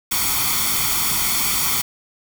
white noise with comb filter, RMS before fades -20 dBFS, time 0.11-1.82 s, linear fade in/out 10 ms, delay 0.89 ms, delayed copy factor +0.75, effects none

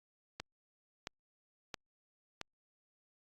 click train, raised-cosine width 0.2 ms, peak -22 dBFS, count 4, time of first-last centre 0.4-2.413 s, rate 1.49 Hz, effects Opus 48 kbps

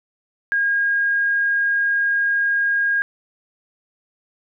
sine tone, 1627 Hz, G#6, 36 cents flat, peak -16 dBFS, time 0.52-3.02 s, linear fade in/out 0 ms, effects none

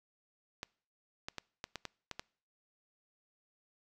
clicks, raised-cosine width 0.2 ms, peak -22 dBFS, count 8, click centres 0.631 / 1.285 / 1.383 / 1.641 / 1.757 / 1.853 / 2.113 / 2.195 s, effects noise-tail reverb RT60 0.5 s tail -25 dB re dry

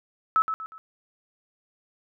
sine tone with echo, 1302 Hz, E6, 22 cents flat, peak -17 dBFS, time 0.36-0.42 s, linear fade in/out 0 ms, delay 120 ms, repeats 3, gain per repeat -8 dB, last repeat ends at 0.78 s, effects none

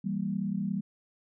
sine chord, E diminished, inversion none, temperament equal, 164.81 / 196 / 233.1 Hz, E3 / G3 / Bb3, 0 / 0 / 0 cents, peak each -36 / -30 / -36 dBFS, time 0.04-0.81 s, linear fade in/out 10 ms, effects none

